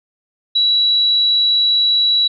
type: tone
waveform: sine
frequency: 3915 Hz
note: B7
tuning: 16 cents flat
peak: -11 dBFS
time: 0.55-2.28 s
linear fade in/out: 10 ms
effects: none